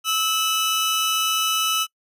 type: tone pair together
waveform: sawtooth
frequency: 1304.1 / 2977 Hz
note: E6 / F#7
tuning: -19 / +10 cents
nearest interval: octave + major second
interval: 1429 cents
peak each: -19 / -19 dBFS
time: 0.04-1.87 s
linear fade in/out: 50 ms
effects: noise-tail reverb RT60 0.1 s tail -24 dB re dry + resampled to 32000 Hz